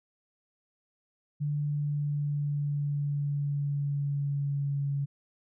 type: tone with pitch glide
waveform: sine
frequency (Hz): 146.83 to 140.77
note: D3 to C#3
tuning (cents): 0 to +27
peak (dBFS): -27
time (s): 1.4-5.06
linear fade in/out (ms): 20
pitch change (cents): -73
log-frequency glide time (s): 1.6-4.92
effects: none